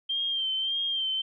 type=tone with vibrato; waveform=sine; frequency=3160 Hz; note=G7; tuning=13 cents sharp; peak=-26 dBFS; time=0.09-1.22 s; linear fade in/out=10 ms; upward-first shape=sine; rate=1.7 Hz; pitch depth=45 cents each way; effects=none